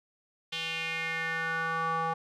square tone with band-pass filter sweep, 163.7 Hz, E3, 12 cents flat, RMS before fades -32 dBFS, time 0.52-2.14 s, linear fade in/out 10 ms, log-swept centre 3200 to 960 Hz, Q 3.9, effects none

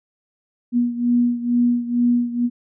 sine beating tone pair, 240.6 / 242.8 Hz, B3 / B3, -45 / -29 cents, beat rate 2.2 Hz, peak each -17 / -21 dBFS, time 0.72-2.5 s, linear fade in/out 50 ms, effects none

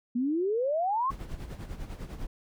sine exponential sweep, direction up, 233.1 to 1120 Hz, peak -25 dBFS, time 0.15-1.11 s, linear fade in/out 10 ms
brown noise with tremolo, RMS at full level -36 dBFS, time 1.1-2.27 s, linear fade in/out 5 ms, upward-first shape sine, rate 10 Hz, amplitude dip 65%
effects none

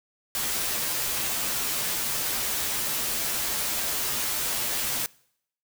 white noise with comb filter, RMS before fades -28 dBFS, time 0.35-5.06 s, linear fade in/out 0 ms, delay 11 ms, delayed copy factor -0.65, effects noise-tail reverb RT60 0.7 s tail -24 dB re dry

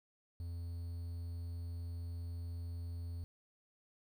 triangle tone with quantisation, 85.4 Hz, F2, 38 cents flat, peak -38 dBFS, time 0.4-3.24 s, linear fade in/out 0 ms, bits 11, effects none

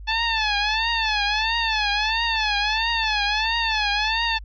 10% pulse tone with vibrato, 871 Hz, A5, 18 cents flat, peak -11 dBFS, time 0.07-4.39 s, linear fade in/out 20 ms, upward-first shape triangle, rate 1.5 Hz, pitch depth 130 cents each way, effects added 50 Hz sine -35 dBFS peak until 4.44 s + resampled to 11025 Hz

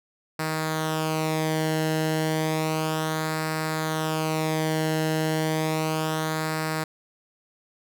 sawtooth tone with flanger, 157.5 Hz, D#3, 21 cents sharp, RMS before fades -26 dBFS, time 0.39-6.84 s, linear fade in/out 5 ms, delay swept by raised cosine 0.31 to 0.85 ms, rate 0.32 Hz, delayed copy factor -0.6, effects none

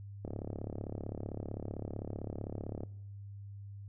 click train, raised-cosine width 2 ms, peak -26 dBFS, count 93, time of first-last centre 0.25-2.834 s, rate 35.6 Hz, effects noise-tail reverb RT60 0.8 s tail -20 dB re dry + added 100 Hz sine -44 dBFS peak until 3.88 s

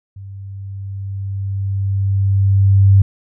sine tone with level ramp, 98 Hz, G2, in tune, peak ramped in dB -30 to -5 dBFS, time 0.16-3.02 s, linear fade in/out 5 ms, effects none

